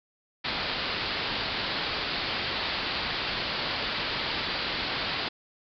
white low-pass noise, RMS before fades -31 dBFS, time 0.44-5.29 s, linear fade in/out 10 ms, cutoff 4800 Hz, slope 96 dB/octave, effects none

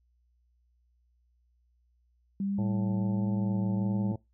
sine tone with vibrato, 196 Hz, G3, in tune, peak -28 dBFS, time 2.4-4.12 s, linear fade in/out 2 ms, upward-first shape triangle, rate 1.4 Hz, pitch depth 37 cents each way
harmonic tone, 109.8 Hz, A2, 3 cents flat, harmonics 1 / 2 / 3 / 4 / 5 / 6 / 7 / 8, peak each -32 / -42 / -41 / -48 / -44 / -51 / -51 / -48 dBFS, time 2.58-4.16 s, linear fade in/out 5 ms
effects noise-tail reverb RT60 0.2 s tail -22 dB re dry + added 60 Hz sine -66 dBFS peak until 4.33 s

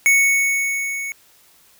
square tone with level ramp, 2217 Hz, C#7, in tune, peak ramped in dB -11 to -26 dBFS, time 0.06-1.12 s, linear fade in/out 0 ms, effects white hiss -53 dBFS RMS until 1.79 s

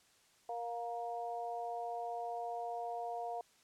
harmonic tone, 235 Hz, A#3, 14 cents sharp, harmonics 2 / 3 / 4, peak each -45 / -39 / -48 dBFS, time 0.49-3.41 s, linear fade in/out 2 ms, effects white hiss -68 dBFS RMS until 3.63 s + low-pass 9000 Hz 12 dB/octave

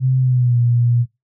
sine tone with pitch glide, 130 to 119.9 Hz, C3 to A#2, -11 to +49 cents, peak -12 dBFS, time 0-1.06 s, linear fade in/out 50 ms, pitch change -140 cents, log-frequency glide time 0.19-0.58 s, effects noise-tail reverb RT60 0.2 s tail -20 dB re dry

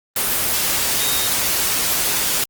sine tone in noise, 3729 Hz, A#7, in tune, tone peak -25 dBFS, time 1-1.28 s, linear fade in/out 2 ms, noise white, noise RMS -19 dBFS, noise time 0.16-2.44 s, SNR -9 dB, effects Opus 24 kbps

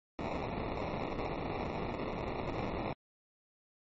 violet noise with sample-and-hold, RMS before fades -37 dBFS, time 0.19-2.93 s, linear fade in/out 0 ms, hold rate 1575 Hz, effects low-pass 3000 Hz 12 dB/octave + MP3 32 kbps

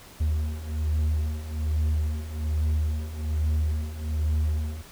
triangle beating tone pair, 76 / 77.2 Hz, D#2 / D#2, -40 / -13 cents, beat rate 1.2 Hz, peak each -27 / -23 dBFS, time 0.2-4.82 s, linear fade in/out 10 ms, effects pink hiss -48 dBFS RMS until 4.91 s

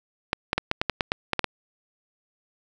clicks, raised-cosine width 0.3 ms, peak -6 dBFS, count 11, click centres 0.331 / 0.531 / 0.58 / 0.714 / 0.815 / 0.897 / 1.008 / 1.119 / 1.333 / 1.393 / 1.443 s, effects none

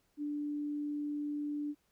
sine tone, 293.7 Hz, D4, in tune, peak -34 dBFS, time 0.17-1.75 s, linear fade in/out 50 ms, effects pink hiss -75 dBFS RMS until 1.91 s

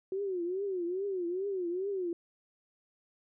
sine tone with vibrato, 371.4 Hz, F#4, 7 cents sharp, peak -31 dBFS, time 0.12-2.13 s, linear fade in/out 2 ms, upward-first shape triangle, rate 2.4 Hz, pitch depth 170 cents each way, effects none

